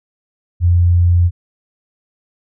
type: tone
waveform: sine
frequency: 87.31 Hz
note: F2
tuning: in tune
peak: -8 dBFS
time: 0.6-1.31 s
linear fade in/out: 50 ms
effects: none